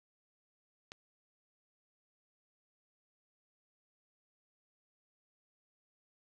click, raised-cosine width 0.2 ms, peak -28 dBFS, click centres 0.919 s, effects none

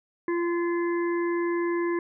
harmonic tone, 344 Hz, F4, 26 cents flat, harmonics 1 / 3 / 5 / 6, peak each -24 / -34 / -38 / -40 dBFS, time 0.28-1.99 s, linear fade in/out 2 ms, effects none

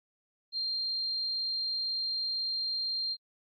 sine tone, 4186 Hz, C8, in tune, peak -30 dBFS, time 0.52-3.17 s, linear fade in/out 50 ms, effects AAC 32 kbps

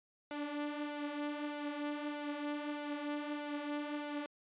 sawtooth tone with flanger, 293.7 Hz, D4, in tune, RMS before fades -40 dBFS, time 0.31-4.26 s, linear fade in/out 0 ms, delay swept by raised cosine 2 to 6.8 ms, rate 1.6 Hz, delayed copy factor +0.5, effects resampled to 8000 Hz

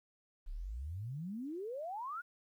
sine exponential sweep, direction up, 30.87 to 1480 Hz, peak -39 dBFS, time 0.46-2.22 s, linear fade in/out 20 ms, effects 12-bit

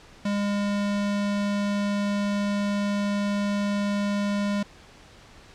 square tone, 203.2 Hz, G#3, 38 cents flat, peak -24 dBFS, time 0.25-4.63 s, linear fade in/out 5 ms, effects pink hiss -50 dBFS RMS until 5.54 s + low-pass 6000 Hz 12 dB/octave

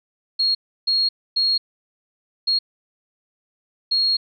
sine tone bursts at uneven times, 4285 Hz, C8, 40 cents sharp, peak -16 dBFS, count 5, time 0.39-0.55 / 0.87-1.09 / 1.36-1.58 / 2.47-2.59 / 3.91-4.17 s, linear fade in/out 10 ms, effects none

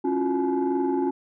sine tone cluster, 274.4 / 337.5 / 359.7 / 854 Hz, C#4 / E4 / F#4 / G#5, -17 / +41 / -49 / +48 cents, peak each -24 / -29 / -24 / -29 dBFS, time 0.04-1.11 s, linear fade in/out 10 ms, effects tanh soft clip ceiling -16 dBFS

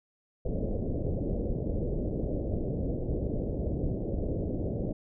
pink low-pass noise, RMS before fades -31 dBFS, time 0.45-4.93 s, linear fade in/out 5 ms, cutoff 590 Hz, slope 48 dB/octave, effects none

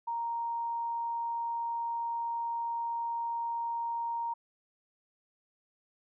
sine tone, 932.3 Hz, A#5, in tune, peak -31 dBFS, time 0.07-4.34 s, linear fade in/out 10 ms, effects none

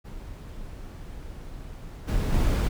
brown noise with level steps, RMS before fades -39 / -25 / -22 dBFS, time 0.04-2.69 s, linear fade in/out 20 ms, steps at 2.07 / 2.32 s, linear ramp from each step 20 ms, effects none

